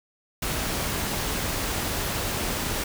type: noise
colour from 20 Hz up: pink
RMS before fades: -28 dBFS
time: 0.42-2.84 s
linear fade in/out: 5 ms
effects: none